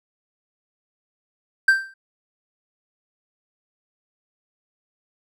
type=tone with exponential decay; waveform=triangle; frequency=1568 Hz; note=G6; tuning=in tune; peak=-7 dBFS; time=1.68-1.94 s; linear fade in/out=5 ms; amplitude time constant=55 ms; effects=none